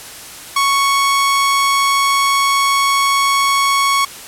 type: tone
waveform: sawtooth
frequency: 1108.7 Hz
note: C#6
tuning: in tune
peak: -8 dBFS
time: 0.56-4.05 s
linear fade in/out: 5 ms
effects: white hiss -33 dBFS RMS until 4.27 s + low-pass 12000 Hz 12 dB/octave